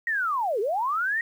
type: linear two-way sweep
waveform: sine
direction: down then up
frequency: 1904 to 380.6 to 1904 Hz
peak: -23 dBFS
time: 0.07-1.21 s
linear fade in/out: 2 ms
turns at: 0.6 s
effects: 9-bit

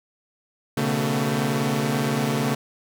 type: tone cluster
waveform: sawtooth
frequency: 124.7 / 142.4 / 224 / 253.2 / 377.9 Hz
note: B2 / C#3 / A3 / B3 / F#4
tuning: +17 / +47 / +31 / +43 / +37 cents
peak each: -29 / -21 / -21 / -27 / -30 dBFS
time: 0.77-2.55 s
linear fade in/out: 5 ms
effects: none

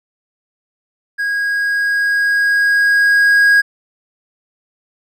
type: tone with level ramp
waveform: triangle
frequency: 1642 Hz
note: G#6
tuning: 20 cents flat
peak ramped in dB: -14 to -5 dBFS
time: 1.18-3.62 s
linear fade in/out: 20 ms
effects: none

